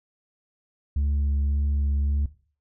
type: tone with vibrato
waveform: sine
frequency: 71.2 Hz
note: C#2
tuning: 47 cents sharp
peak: -18 dBFS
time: 0.96-2.26 s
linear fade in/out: 5 ms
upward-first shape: sine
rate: 1.8 Hz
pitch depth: 14 cents each way
effects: noise-tail reverb RT60 0.4 s tail -18 dB re dry + tanh soft clip ceiling -20 dBFS